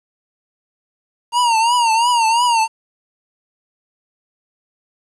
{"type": "tone with vibrato", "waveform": "square", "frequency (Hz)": 932.3, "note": "A#5", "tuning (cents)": 0, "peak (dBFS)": -13, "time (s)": [1.32, 2.68], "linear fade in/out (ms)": 50, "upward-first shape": "triangle", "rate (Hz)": 2.9, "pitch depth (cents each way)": 110, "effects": ["resampled to 24000 Hz", "8-bit"]}